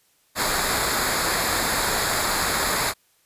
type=noise with comb filter; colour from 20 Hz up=pink; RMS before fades=-23 dBFS; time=0.35-2.94 s; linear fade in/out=50 ms; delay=0.34 ms; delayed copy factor=-0.7; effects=white hiss -63 dBFS RMS until 3.25 s + resampled to 32000 Hz